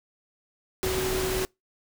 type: tone in noise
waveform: sine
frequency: 374.7 Hz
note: F#4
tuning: 22 cents sharp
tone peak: -27 dBFS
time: 0.83-1.45 s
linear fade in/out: 0 ms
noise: pink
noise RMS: -30 dBFS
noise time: 0.83-1.45 s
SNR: 0 dB
effects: noise-tail reverb RT60 0.2 s tail -26 dB re dry